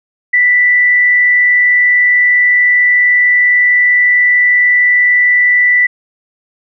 sine tone with frequency modulation, 1975.5 Hz, B6, in tune, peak -6 dBFS, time 0.33-5.87 s, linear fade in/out 10 ms, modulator 93.6 Hz, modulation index 0.29, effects none

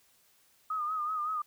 sine tone with vibrato, 1240 Hz, D#6, 6 cents flat, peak -30 dBFS, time 0.7-1.42 s, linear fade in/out 5 ms, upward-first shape sine, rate 5.3 Hz, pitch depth 61 cents each way, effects white hiss -66 dBFS RMS until 1.46 s

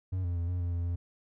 triangle tone with pitch steps, 92.8 / 87.3 / 85.4 / 89.4 / 87 / 86 / 86.6 Hz, F#2 / F2 / F2 / F2 / F2 / F2 / F2, +6 / 0 / -38 / +41 / -6 / -26 / -14 cents, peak -27 dBFS, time 0.12-0.96 s, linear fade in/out 10 ms, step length 120 ms, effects none

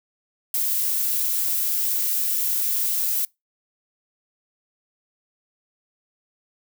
violet noise, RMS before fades -23 dBFS, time 0.54-3.25 s, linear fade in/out 2 ms, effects noise-tail reverb RT60 0.2 s tail -25 dB re dry

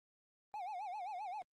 triangle tone with vibrato, 782 Hz, G5, 4 cents flat, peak -39 dBFS, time 0.54-1.42 s, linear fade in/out 0 ms, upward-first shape sine, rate 7.6 Hz, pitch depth 180 cents each way, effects Opus 24 kbps

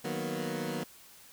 20% pulse chord, B major seventh, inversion first, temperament equal, 155.56 / 185 / 233.1 / 246.9 Hz, D#3 / F#3 / A#3 / B3, 0 / 0 / 0 / 0 cents, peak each -34 dBFS, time 0.04-0.84 s, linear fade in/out 10 ms, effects white hiss -55 dBFS RMS until 1.32 s

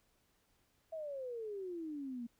sine exponential sweep, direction down, 659.3 to 230 Hz, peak -40 dBFS, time 0.92-2.27 s, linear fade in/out 10 ms, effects pink hiss -75 dBFS RMS until 2.39 s

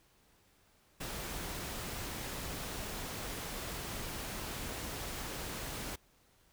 pink noise, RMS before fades -41 dBFS, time 1-5.96 s, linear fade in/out 10 ms, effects pink hiss -68 dBFS RMS until 6.52 s

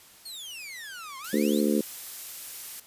sawtooth exponential two-way sweep, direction down then up, 4428 to 1036 to 4428 Hz, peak -35 dBFS, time 0.25-1.61 s, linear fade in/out 10 ms, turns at 1.18 s
blue noise, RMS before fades -38 dBFS, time 1.24-2.8 s, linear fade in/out 5 ms
harmonic tone, 73.42 Hz, D2, in tune, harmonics 3 / 4 / 5 / 6 / 7, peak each -25 / -27 / -29 / -31 / -32 dBFS, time 1.33-1.81 s, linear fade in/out 5 ms
effects white hiss -53 dBFS RMS until 2.86 s + resampled to 32000 Hz

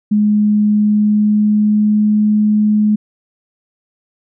sine tone with pitch glide, 209.6 to 211.4 Hz, G#3 to G#3, +16 to +31 cents, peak -9 dBFS, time 0.11-2.96 s, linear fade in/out 10 ms, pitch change +15 cents, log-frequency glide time 0.66-2.24 s, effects none

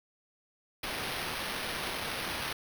white noise with sample-and-hold, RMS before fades -36 dBFS, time 0.83-2.53 s, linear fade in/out 5 ms, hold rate 7350 Hz, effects none

